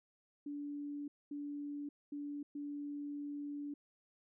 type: tone bursts at uneven times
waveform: sine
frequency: 289.3 Hz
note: D4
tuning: 26 cents flat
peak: -40 dBFS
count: 4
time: 0.46-1.08 / 1.31-1.89 / 2.12-2.43 / 2.55-3.74 s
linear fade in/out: 5 ms
effects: none